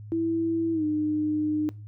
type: tone with pitch glide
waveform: sine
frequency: 329.6 to 304 Hz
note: E4 to D#4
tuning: 0 to -40 cents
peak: -23 dBFS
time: 0.12-1.69 s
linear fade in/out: 0 ms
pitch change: -140 cents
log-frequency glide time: 0.73-0.84 s
effects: noise-tail reverb RT60 0.3 s tail -22 dB re dry + added 105 Hz sine -39 dBFS peak until 1.87 s